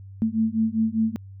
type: beating tone pair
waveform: sine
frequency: 219.5 / 224.5 Hz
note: A3 / A3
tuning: -4 / +35 cents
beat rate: 5 Hz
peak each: -23 dBFS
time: 0.22-1.16 s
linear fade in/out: 0 ms
effects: added 97 Hz sine -39 dBFS peak until 1.4 s